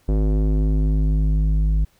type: tone with low-pass filter sweep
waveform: square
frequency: 52 Hz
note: G#1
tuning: 3 cents sharp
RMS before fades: -18 dBFS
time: 0.08-1.85 s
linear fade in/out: 10 ms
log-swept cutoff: 440 to 120 Hz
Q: 1.2
effects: pink hiss -60 dBFS RMS until 1.99 s